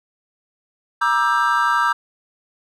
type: chord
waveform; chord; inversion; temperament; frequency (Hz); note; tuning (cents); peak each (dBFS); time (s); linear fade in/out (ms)
triangle; E half-diminished seventh; second; just; 949.3 / 1186.7 / 1318.5 / 1582.2; Bb5 / D6 / E6 / G6; +31 / +18 / 0 / +16; -19; 1.01-1.93; 10
effects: none